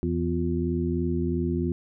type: harmonic tone with a mistuned harmonic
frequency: 83 Hz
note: E2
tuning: 12 cents sharp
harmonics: 1 / 2 / 3 / 4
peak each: -29 / -29 / -29 / -29 dBFS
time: 0.03-1.72 s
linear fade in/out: 0 ms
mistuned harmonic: 4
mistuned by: +93 cents
effects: none